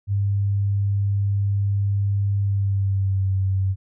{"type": "tone with pitch glide", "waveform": "sine", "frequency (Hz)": [100, 95.82], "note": ["G2", "G2"], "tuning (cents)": [35, -39], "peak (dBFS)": -18, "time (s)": [0.07, 3.76], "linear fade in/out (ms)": 50, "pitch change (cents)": -74, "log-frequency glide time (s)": [2.41, 3.31], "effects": []}